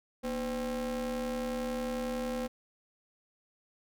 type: ring-modulated tone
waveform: square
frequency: 136.5 Hz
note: C#3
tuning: 26 cents flat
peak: -30 dBFS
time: 0.23-2.48 s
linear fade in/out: 20 ms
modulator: 374 Hz
effects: none